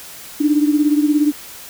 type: beating tone pair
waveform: sine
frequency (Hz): 293.7 / 310.7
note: D4 / D#4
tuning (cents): 0 / -2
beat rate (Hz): 17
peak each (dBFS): -13 / -18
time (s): 0.4-1.32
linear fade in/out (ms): 10
effects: white hiss -36 dBFS RMS until 1.69 s